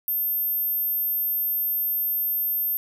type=tone; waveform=sine; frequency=13290 Hz; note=G#9; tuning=in tune; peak=-22 dBFS; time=0.08-2.77 s; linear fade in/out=0 ms; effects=none